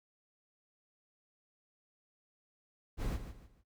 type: noise with echo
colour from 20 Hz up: brown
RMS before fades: -35 dBFS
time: 2.97-3.19 s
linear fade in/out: 50 ms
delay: 150 ms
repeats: 3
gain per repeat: -10 dB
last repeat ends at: 3.64 s
effects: noise-tail reverb RT60 0.1 s tail -20 dB re dry